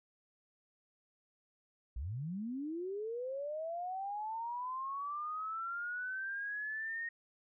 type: linear sweep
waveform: sine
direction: up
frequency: 51.91 to 1864.7 Hz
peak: -37 dBFS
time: 1.96-7.09 s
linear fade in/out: 5 ms
effects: none